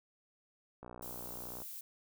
click train, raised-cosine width 1 ms, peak -34 dBFS, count 49, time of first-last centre 0.83-1.619 s, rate 60.8 Hz
violet noise, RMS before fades -46 dBFS, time 1.02-1.81 s, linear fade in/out 5 ms
effects none

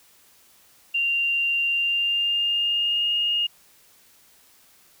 sine tone with pitch glide, 2777 to 2847 Hz, F7 to F7, -10 to +33 cents, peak -20 dBFS, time 0.94-3.47 s, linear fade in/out 10 ms, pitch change +43 cents, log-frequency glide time 1.67-3.1 s, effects white hiss -56 dBFS RMS until 5 s

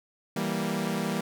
sawtooth chord, E diminished, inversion none, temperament equal, 164.81 / 196 / 233.1 Hz, E3 / G3 / Bb3, 0 / 0 / 0 cents, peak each -29 / -27 / -28 dBFS, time 0.36-1.21 s, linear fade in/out 5 ms, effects none

